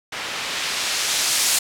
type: noise with low-pass filter sweep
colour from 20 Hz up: blue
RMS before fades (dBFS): -23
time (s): 0.12-1.59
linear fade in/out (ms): 5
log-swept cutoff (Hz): 2100 to 8800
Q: 0.7
effects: none